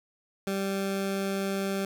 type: tone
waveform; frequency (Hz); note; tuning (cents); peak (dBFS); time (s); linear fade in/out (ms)
20% pulse; 195.4; G3; -5; -23; 0.47-1.85; 2
effects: none